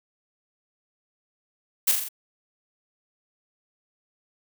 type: noise with echo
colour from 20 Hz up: blue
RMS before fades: -19 dBFS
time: 1.87-1.92 s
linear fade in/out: 10 ms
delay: 42 ms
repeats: 4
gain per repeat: -4 dB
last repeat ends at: 2.088 s
effects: none